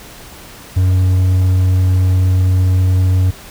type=tone; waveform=triangle; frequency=92.5 Hz; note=F#2; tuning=in tune; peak=-7 dBFS; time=0.76-3.31 s; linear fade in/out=10 ms; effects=pink hiss -36 dBFS RMS until 3.5 s